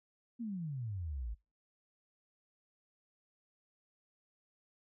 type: exponential sweep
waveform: sine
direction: down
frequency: 244.8 to 51 Hz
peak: -37 dBFS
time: 0.39-1.35 s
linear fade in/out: 20 ms
effects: noise-tail reverb RT60 0.3 s tail -26 dB re dry